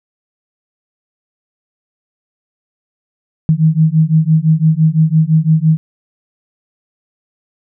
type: beating tone pair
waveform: sine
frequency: 155.56 / 161.46 Hz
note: D#3 / E3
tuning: 0 / -36 cents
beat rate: 5.9 Hz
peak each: -11 dBFS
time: 3.49-5.77 s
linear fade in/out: 0 ms
effects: none